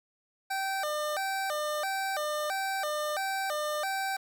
25% pulse tone with vibrato, 683 Hz, F5, 39 cents flat, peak -26 dBFS, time 0.5-4.17 s, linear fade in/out 10 ms, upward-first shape square, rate 1.5 Hz, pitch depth 220 cents each way, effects none

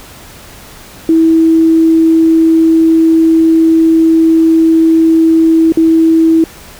sine tone with dropouts, 324.8 Hz, E4, 26 cents flat, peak -4 dBFS, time 1.09-6.44 s, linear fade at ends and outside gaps 2 ms, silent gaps 5.722-5.772 s, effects pink hiss -34 dBFS RMS until 6.79 s

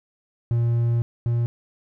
triangle tone pair in turn, 117.7 / 118.2 Hz, A#2 / A#2, +17 / +24 cents, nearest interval unison, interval 7 cents, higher second, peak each -16 / -17 dBFS, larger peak first, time 0.51-1.02 / 1.26-1.46 s, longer first, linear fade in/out 0 ms, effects none

